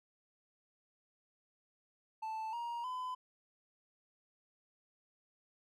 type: tone with pitch steps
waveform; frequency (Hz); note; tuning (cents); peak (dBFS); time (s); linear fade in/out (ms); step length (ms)
triangle; 880 / 943.2 / 1010.9; A5 / A#5 / B5; 0 / +20 / +40; -36; 2.22-3.15; 10; 310
effects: none